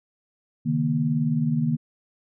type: tone cluster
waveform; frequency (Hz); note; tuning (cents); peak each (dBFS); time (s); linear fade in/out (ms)
sine; 135.4 / 154.7 / 234.8; C#3 / D#3 / A#3; -40 / -10 / +13; -29 / -23 / -24; 0.65-1.77; 20
effects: none